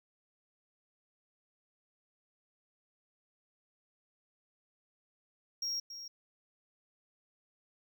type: tone with echo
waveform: triangle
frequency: 5590 Hz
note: F8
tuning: 1 cent sharp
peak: -32 dBFS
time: 5.62-5.8 s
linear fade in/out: 5 ms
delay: 280 ms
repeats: 1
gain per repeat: -10 dB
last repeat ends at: 6.08 s
effects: none